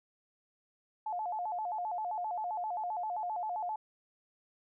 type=tone with vibrato; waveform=sine; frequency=784 Hz; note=G5; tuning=in tune; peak=-33 dBFS; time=1.06-3.76 s; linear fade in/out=5 ms; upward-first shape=square; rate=7.6 Hz; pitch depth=170 cents each way; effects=none